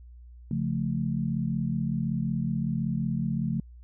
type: chord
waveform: sine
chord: Db augmented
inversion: none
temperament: equal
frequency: 138.59 / 174.61 / 220 Hz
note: Db3 / F3 / A3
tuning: 0 / 0 / 0 cents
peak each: -30 dBFS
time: 0.51-3.6 s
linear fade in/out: 2 ms
effects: added 60 Hz sine -45 dBFS peak until 3.83 s